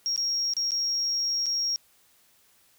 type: tone with dropouts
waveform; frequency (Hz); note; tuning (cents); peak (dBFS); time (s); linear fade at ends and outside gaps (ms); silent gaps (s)
sine; 5588; F8; 0; -23; 0.06-1.76; 0; 0.161-0.177 / 0.536-0.567 / 0.708-0.718 / 1.459-1.465
effects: tanh soft clip ceiling -21 dBFS + white hiss -62 dBFS RMS until 2.78 s

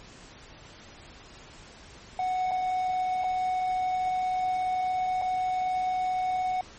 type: tone with dropouts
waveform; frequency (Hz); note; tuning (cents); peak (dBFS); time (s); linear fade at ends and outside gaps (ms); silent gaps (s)
triangle; 740; F#5; 0; -23; 2.19-6.61; 2; 2.511-2.515 / 3.238-3.242 / 5.216-5.22
effects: pink hiss -49 dBFS RMS until 6.78 s + MP3 32 kbps

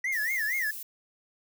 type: tone with vibrato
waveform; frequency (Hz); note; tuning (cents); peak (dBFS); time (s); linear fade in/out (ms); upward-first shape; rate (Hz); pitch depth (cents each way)
triangle; 1910; A#6; +42; -25; 0.04-0.71; 5; sine; 4.3; 210
type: noise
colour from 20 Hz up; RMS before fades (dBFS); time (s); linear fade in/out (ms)
violet; -39; 0.12-0.83; 5
effects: none

